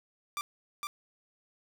sawtooth tone with echo, 1179 Hz, D6, 6 cents sharp, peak -29 dBFS, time 0.37-0.41 s, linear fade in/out 0 ms, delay 460 ms, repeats 1, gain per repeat -2 dB, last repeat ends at 0.87 s, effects none

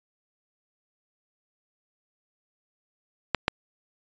clicks, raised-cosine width 0.3 ms, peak -5 dBFS, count 2, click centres 3.347 / 3.481 s, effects resampled to 16000 Hz

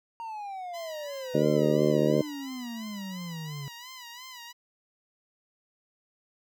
triangle exponential sweep, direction down, 932.3 to 137 Hz, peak -33 dBFS, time 0.2-3.68 s, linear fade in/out 0 ms
10% pulse tone with vibrato, 987.8 Hz, B5, in tune, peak -34 dBFS, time 0.73-4.53 s, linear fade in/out 20 ms, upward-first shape sine, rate 2.9 Hz, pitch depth 94 cents each way
harmonic tone, 75 Hz, D2, 37 cents sharp, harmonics 2 / 3 / 4 / 5 / 6 / 7 / 8, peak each -29 / -29 / -29 / -29 / -29 / -29 / -29 dBFS, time 1.34-2.22 s, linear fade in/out 10 ms
effects none

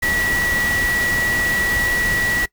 sine tone in noise, 1936 Hz, B6, 35 cents flat, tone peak -18 dBFS, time 0.02-2.46 s, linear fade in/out 10 ms, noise pink, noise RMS -25 dBFS, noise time 0.02-2.46 s, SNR +4 dB, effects noise-tail reverb RT60 0.1 s tail -21 dB re dry

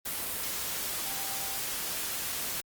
sine tone in noise, 784 Hz, G5, in tune, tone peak -44 dBFS, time 1.05-1.58 s, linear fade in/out 10 ms, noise white, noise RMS -34 dBFS, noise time 0.05-2.61 s, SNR -13 dB, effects Opus 32 kbps

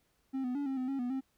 triangle tone with pitch steps, 266.2 / 249.5 / 285.3 / 267.7 / 255.5 / 272.8 / 245.4 / 265.6 Hz, C4 / B3 / C#4 / C4 / C4 / C#4 / B3 / C4, +30 / +18 / +50 / +40 / -41 / -28 / -11 / +26 cents, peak -30 dBFS, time 0.33-1.21 s, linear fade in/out 20 ms, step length 110 ms, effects pink hiss -74 dBFS RMS until 1.37 s

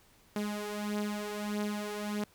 sawtooth beating tone pair, 207.7 / 209.3 Hz, G#3 / G#3, 0 / +14 cents, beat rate 1.6 Hz, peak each -31 / -34 dBFS, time 0.36-2.24 s, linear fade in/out 2 ms, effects pink hiss -63 dBFS RMS until 2.34 s

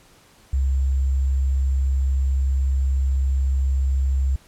sine tone with sample-and-hold, 66.9 Hz, C2, 39 cents sharp, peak -17 dBFS, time 0.53-4.36 s, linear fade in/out 5 ms, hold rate 7350 Hz, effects pink hiss -53 dBFS RMS until 4.47 s + low-pass 12000 Hz 12 dB/octave

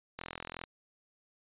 click train, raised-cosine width 0.3 ms, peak -23 dBFS, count 20, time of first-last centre 0.19-0.638 s, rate 42.4 Hz, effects resampled to 8000 Hz

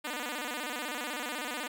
5% pulse tone with vibrato, 271.8 Hz, C#4, 34 cents flat, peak -23 dBFS, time 0.04-1.68 s, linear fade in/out 10 ms, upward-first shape square, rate 16 Hz, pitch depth 180 cents each way, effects none

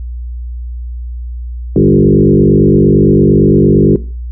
sine tone with frequency modulation, 269.9 Hz, C#4, 46 cents flat, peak -4 dBFS, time 1.76-3.96 s, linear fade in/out 2 ms, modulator 48.8 Hz, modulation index 3.1, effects noise-tail reverb RT60 0.4 s tail -19 dB re dry + added 60 Hz sine -19 dBFS peak until 4.31 s

